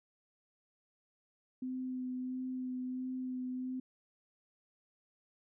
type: tone with vibrato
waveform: sine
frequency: 255.2 Hz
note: C4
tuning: 43 cents flat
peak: -36 dBFS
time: 1.62-3.8 s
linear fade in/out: 5 ms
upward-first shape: sine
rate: 1.5 Hz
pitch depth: 13 cents each way
effects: none